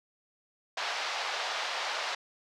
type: band-pass noise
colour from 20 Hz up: pink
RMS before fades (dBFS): -34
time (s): 0.77-2.15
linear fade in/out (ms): 5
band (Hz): 650 to 5200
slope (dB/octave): 24
effects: none